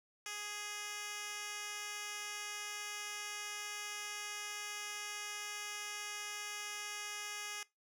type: tone with band-pass filter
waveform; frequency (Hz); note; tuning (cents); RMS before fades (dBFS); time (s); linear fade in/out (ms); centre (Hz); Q
10% pulse; 415.3; G#4; 0; -44; 0.26-7.63; 2; 5700; 0.7
effects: noise-tail reverb RT60 0.2 s tail -21 dB re dry